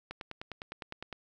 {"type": "click train", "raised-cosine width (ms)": 0.3, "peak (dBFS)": -24, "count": 11, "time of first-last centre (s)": [0.11, 1.127], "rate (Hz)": 9.83, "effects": []}